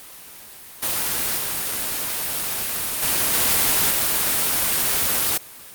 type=noise with level steps; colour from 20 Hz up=white; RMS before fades=-23 / -25 / -20 / -18 / -20 dBFS; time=0.82-5.38 s; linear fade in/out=10 ms; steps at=1.37 / 3.02 / 3.33 / 3.9 s; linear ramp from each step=10 ms; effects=white hiss -41 dBFS RMS until 5.74 s + Opus 32 kbps